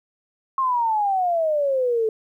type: exponential sweep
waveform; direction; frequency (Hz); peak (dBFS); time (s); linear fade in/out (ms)
sine; down; 1081 to 432.1; -18; 0.58-2.09; 2
effects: 10-bit